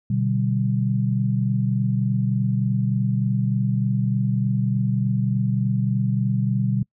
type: chord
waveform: sine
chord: G major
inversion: first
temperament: equal with one note detuned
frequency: 123.47 / 146.83 / 193.3 Hz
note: B2 / D3 / G3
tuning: 0 / 0 / -24 cents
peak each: -21 / -27 / -23 dBFS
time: 0.1-6.83 s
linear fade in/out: 5 ms
effects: noise-tail reverb RT60 0.1 s tail -26 dB re dry